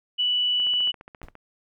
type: tone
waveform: sine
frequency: 2960 Hz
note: F#7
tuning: in tune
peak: -20 dBFS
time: 0.18-0.92 s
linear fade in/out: 20 ms
type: click train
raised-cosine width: 0.5 ms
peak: -28 dBFS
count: 12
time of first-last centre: 0.6-1.353 s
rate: 14.6 Hz
type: noise with exponential decay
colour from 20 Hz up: brown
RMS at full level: -35 dBFS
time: 1.23-1.35 s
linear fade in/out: 0 ms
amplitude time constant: 26 ms
effects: none